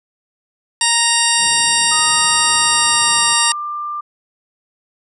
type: harmonic tone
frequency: 932.3 Hz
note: A#5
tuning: in tune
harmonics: 1 / 2 / 3 / 4 / 5 / 6 / 8 / 9 / 10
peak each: -21 / -21 / -21 / -21 / -21 / -21 / -21 / -21 / -21 dBFS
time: 0.81-3.52 s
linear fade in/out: 2 ms
type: low-pass noise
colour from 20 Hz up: white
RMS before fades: -39 dBFS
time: 1.36-3.36 s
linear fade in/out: 50 ms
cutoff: 390 Hz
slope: 12 dB/octave
type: tone with pitch glide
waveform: sine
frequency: 1246 to 1189.7 Hz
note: D#6 to D6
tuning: +2 to +22 cents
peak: -21 dBFS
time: 1.91-4.01 s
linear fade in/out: 10 ms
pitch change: -80 cents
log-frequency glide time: 2.53-3.23 s
effects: none